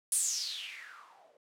violet noise with low-pass filter sweep, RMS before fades -37 dBFS, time 0.12-1.37 s, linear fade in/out 2 ms, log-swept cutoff 10000 to 500 Hz, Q 6.5, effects none

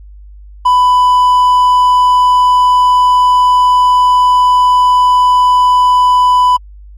triangle tone, 996 Hz, B5, 14 cents sharp, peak -3 dBFS, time 0.65-6.57 s, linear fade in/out 10 ms, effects added 50 Hz sine -31 dBFS peak until 6.97 s + MP3 64 kbps

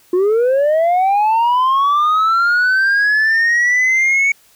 sine linear sweep, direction up, 349.6 to 2238 Hz, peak -8 dBFS, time 0.13-4.32 s, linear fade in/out 5 ms, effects tanh soft clip ceiling -10 dBFS + white hiss -51 dBFS RMS until 4.55 s

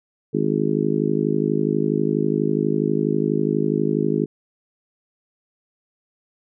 harmonic tone, 52.2 Hz, G#1, 10 cents sharp, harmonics 3 / 4 / 5 / 6 / 7 / 8, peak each -25 / -25 / -25 / -25 / -25 / -25 dBFS, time 0.33-4.26 s, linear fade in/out 20 ms, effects none

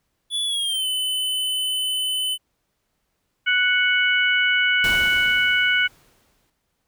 square tone with pitch glide, 3431 to 3022 Hz, A7 to F#7, -44 to +36 cents, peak -22 dBFS, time 0.3-2.38 s, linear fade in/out 50 ms, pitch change -220 cents, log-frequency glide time 0.45-0.87 s
harmonic tone, 740 Hz, F#5, in tune, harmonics 2 / 3 / 4, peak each -19 / -21 / -23 dBFS, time 3.46-5.88 s, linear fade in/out 20 ms
pink noise with exponential decay, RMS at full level -28 dBFS, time 4.84-6.5 s, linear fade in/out 1 ms, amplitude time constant 360 ms
effects pink hiss -73 dBFS RMS until 6.87 s

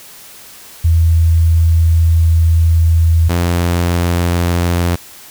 sine / sawtooth tone pair in turn, 82.41 / 86.78 Hz, E2 / F2, 0 / -10 cents, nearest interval minor second, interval 90 cents, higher second, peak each -7 / -8 dBFS, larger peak first, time 0.84-3.29 / 3.29-4.96 s, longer first, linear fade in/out 10 ms, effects white hiss -37 dBFS RMS until 5.3 s

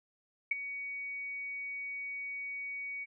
sine tone with ADSR envelope, 2250 Hz, C#7, 25 cents sharp, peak -24 dBFS, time 0.51-3.06 s, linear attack 6 ms, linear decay 17 ms, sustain -13 dB, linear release 32 ms, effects none

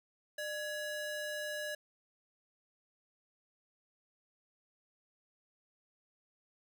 square ring-modulated tone, 1139 Hz, C#6, 47 cents sharp, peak -35 dBFS, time 0.38-1.75 s, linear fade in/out 5 ms, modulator 538 Hz, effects none

